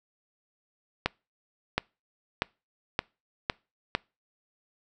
accelerating click train, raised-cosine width 0.3 ms, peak -8 dBFS, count 6, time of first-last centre 1.06-3.95 s, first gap 720 ms, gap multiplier 0.89, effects noise-tail reverb RT60 0.3 s tail -26 dB re dry

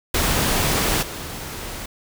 pink noise with level steps, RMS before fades -20 / -32 dBFS, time 0.14-1.86 s, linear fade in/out 5 ms, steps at 1.02 s, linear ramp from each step 10 ms, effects none

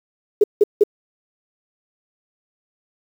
sine tone bursts, 415.3 Hz, G#4, in tune, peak -8 dBFS, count 3, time 0.41-0.837 s, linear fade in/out 5 ms, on 29 ms, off 170 ms, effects 7-bit

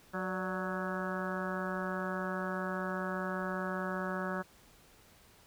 harmonic tone with a mistuned harmonic, 185 Hz, F#3, in tune, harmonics 1 / 2 / 3 / 4 / 5 / 6 / 7 / 8 / 9, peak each -38 / -42 / -41 / -46 / -46 / -44 / -43 / -43 / -44 dBFS, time 0.13-4.43 s, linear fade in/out 20 ms, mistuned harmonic 3, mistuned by +60 cents, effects pink hiss -61 dBFS RMS until 5.46 s

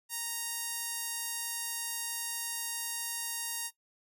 sawtooth tone with band-pass filter, 932.3 Hz, A#5, in tune, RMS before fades -37 dBFS, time 0.09-3.71 s, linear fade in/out 50 ms, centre 11000 Hz, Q 1.1, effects noise-tail reverb RT60 0.1 s tail -17 dB re dry

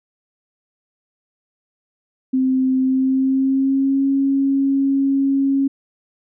sine tone with pitch glide, 260.6 to 273.7 Hz, C4 to C#4, -7 to -22 cents, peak -14 dBFS, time 2.33-5.68 s, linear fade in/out 10 ms, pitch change +85 cents, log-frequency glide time 2.8-4.07 s, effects none

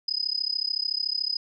sine tone with amplitude modulation, 5010 Hz, D#8, 11 cents sharp, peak -21 dBFS, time 0.08-1.37 s, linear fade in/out 5 ms, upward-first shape sine, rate 33.7 Hz, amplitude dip 100%, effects none

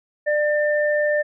sine tone pair together, 595.6 / 1793 Hz, D5 / A6, +24 / +32 cents, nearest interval octave + perfect fifth, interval 1908 cents, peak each -18 / -23 dBFS, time 0.26-1.23 s, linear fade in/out 20 ms, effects none

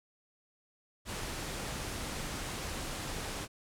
pink low-pass noise, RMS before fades -39 dBFS, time 1.05-3.48 s, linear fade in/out 50 ms, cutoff 11000 Hz, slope 24 dB/octave, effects none

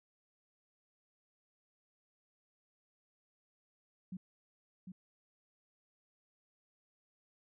sine tone with echo, 185 Hz, F#3, in tune, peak -40 dBFS, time 4.12-4.17 s, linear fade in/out 5 ms, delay 750 ms, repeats 1, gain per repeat -5 dB, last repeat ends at 4.92 s, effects none

